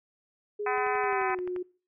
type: tone with pitch glide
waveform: sine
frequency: 415.3 to 361.5 Hz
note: G#4 to F#4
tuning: 0 to -40 cents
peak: -30 dBFS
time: 0.59-1.63 s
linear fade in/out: 10 ms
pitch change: -240 cents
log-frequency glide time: 1.01-1.4 s
type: harmonic tone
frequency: 253.3 Hz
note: B3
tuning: 44 cents sharp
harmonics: 3 / 4 / 5 / 6 / 7 / 8 / 9 / 10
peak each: -31 / -33 / -35 / -37 / -38 / -39 / -40 / -41 dBFS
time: 0.66-1.35 s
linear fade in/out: 5 ms
type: click train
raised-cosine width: 0.5 ms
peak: -28 dBFS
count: 10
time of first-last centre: 0.78-1.563 s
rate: 11.5 Hz
effects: noise-tail reverb RT60 0.4 s tail -23 dB re dry